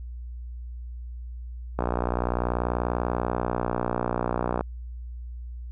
click train, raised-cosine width 1 ms, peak -11 dBFS, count 171, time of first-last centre 1.79-4.609 s, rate 60.3 Hz, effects added 60 Hz sine -34 dBFS peak until 5.71 s

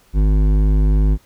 sine tone with hard clipping, 51.3 Hz, G#1, 21 cents flat, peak -13 dBFS, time 0.13-1.18 s, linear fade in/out 50 ms, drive 12 dB, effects pink hiss -54 dBFS RMS until 1.25 s

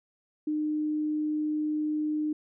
sine tone, 304.2 Hz, D#4, 39 cents flat, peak -26 dBFS, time 0.47-2.33 s, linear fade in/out 5 ms, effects none

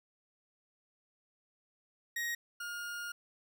40% pulse tone pair in turn, 1884 / 1421.2 Hz, A#6 / F6, +18 / +30 cents, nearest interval perfect fourth, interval 488 cents, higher first, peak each -33 / -38 dBFS, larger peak first, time 2.16-2.35 / 2.6-3.12 s, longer second, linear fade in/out 5 ms, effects none

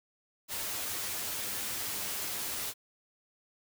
white noise with comb filter, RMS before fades -36 dBFS, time 0.48-2.74 s, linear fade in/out 50 ms, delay 9.8 ms, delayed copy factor +0.5, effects none

